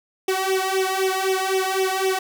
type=tone with flanger; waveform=sawtooth; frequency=380.3 Hz; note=F#4; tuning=48 cents sharp; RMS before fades=-22 dBFS; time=0.28-2.19 s; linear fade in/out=5 ms; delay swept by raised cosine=0.33 to 1.63 ms; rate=3.9 Hz; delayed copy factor=+0.9; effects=8-bit